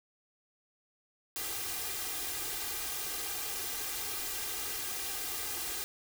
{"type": "noise with comb filter", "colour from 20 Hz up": "white", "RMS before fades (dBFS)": -37, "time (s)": [1.36, 5.84], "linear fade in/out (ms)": 0, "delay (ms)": 2.5, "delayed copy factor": 0.8, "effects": []}